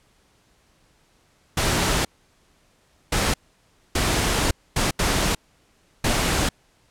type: noise bursts at uneven times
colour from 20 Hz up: pink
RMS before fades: -21 dBFS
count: 6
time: 1.57-2.05 / 3.12-3.34 / 3.95-4.51 / 4.76-4.91 / 4.99-5.35 / 6.04-6.49 s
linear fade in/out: 5 ms
effects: pink hiss -61 dBFS RMS until 6.9 s + low-pass 10000 Hz 12 dB/octave